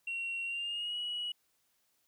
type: tone with pitch glide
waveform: sine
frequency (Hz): 2739 to 2919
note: F7 to F#7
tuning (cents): -34 to -24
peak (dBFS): -33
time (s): 0.07-1.32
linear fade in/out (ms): 5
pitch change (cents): +110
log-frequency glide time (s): 0.45-0.97
effects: tanh soft clip ceiling -31 dBFS + white hiss -75 dBFS RMS until 2.07 s